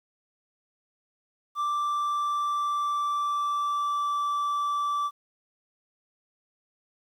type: tone with pitch glide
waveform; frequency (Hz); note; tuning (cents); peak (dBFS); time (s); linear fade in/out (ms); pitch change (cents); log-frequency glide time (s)
triangle; 1174.7 to 1163.2; D6 to D6; 0 to -17; -23; 1.55-5.11; 50; -17; 1.77-4.16
effects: 10-bit